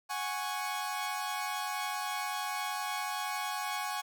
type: chord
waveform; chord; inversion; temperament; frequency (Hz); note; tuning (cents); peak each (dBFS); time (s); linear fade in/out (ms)
sawtooth; F# suspended second; none; equal; 740 / 830.6 / 1108.7; F#5 / G#5 / C#6; 0 / 0 / 0; -36 / -33 / -34; 0.09-4.02; 20
effects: none